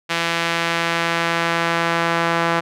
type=tone with band-pass filter sweep; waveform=sawtooth; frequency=168 Hz; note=E3; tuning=33 cents sharp; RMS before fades=-20 dBFS; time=0.09-2.61 s; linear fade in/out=20 ms; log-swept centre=2500 to 1300 Hz; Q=0.92; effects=none